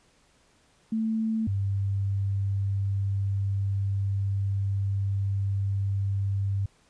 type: tone pair in turn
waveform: sine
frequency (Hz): 221.5 / 98.67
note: A3 / G2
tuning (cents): +12 / +12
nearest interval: octave + major second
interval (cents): 1400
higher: first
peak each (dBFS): -24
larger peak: neither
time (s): 0.92-1.47 / 1.47-6.66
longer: second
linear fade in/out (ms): 5
effects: pink hiss -63 dBFS RMS until 6.89 s + resampled to 22050 Hz